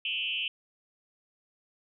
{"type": "tone with frequency modulation", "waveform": "sine", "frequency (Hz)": 2840, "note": "F7", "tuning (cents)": 28, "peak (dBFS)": -29, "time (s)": [0.05, 0.48], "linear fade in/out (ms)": 2, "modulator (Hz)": 173, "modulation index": 1.8, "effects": []}